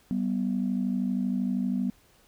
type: tone pair together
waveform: sine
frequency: 192.94 / 245.7 Hz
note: G3 / B3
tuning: -27 / -9 cents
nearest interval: major third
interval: 418 cents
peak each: -27 dBFS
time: 0.11-1.9 s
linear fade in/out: 0 ms
effects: tanh soft clip ceiling -18 dBFS + pink hiss -61 dBFS RMS until 2.27 s